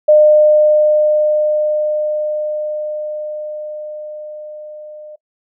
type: tone with level ramp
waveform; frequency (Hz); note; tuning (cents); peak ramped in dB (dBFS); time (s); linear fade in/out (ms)
sine; 606; D#5; -46; -4 to -31; 0.08-5.16; 10
effects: noise-tail reverb RT60 0.1 s tail -21 dB re dry